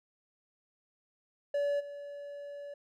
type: tone with level steps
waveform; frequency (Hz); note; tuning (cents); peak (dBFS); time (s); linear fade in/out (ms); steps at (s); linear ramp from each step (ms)
triangle; 573; D5; -43; -26 / -39; 1.54-2.74; 5; 1.79; 20
effects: none